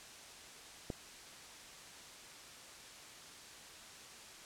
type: click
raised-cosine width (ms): 2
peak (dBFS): -25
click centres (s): 0.902
effects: white hiss -53 dBFS RMS until 4.45 s + low-pass 8000 Hz 12 dB/octave